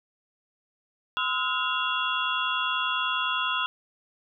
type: tone cluster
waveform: sine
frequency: 1024 / 1281 / 1431 / 2767 / 3356 Hz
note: C6 / E6 / F6 / F7 / G#7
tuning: -38 / -50 / +42 / -17 / +17 cents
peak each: -31 dBFS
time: 1.17-3.66 s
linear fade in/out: 0 ms
effects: none